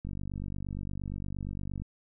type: click train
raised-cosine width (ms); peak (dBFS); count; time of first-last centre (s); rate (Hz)
5; -25; 87; 0.05-1.82; 48.6
effects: none